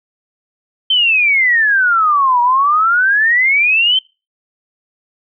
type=exponential two-way sweep; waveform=sine; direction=down then up; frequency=3129 to 950 to 3129 Hz; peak=-9 dBFS; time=0.9-3.99 s; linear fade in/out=5 ms; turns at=2.41 s; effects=noise-tail reverb RT60 0.3 s tail -26 dB re dry